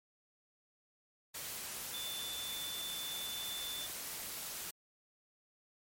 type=tone in noise; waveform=sine; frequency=3520 Hz; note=A7; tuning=in tune; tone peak=-41 dBFS; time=1.93-3.87 s; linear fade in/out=10 ms; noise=white; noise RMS=-43 dBFS; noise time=1.34-4.71 s; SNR=-1 dB; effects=MP3 64 kbps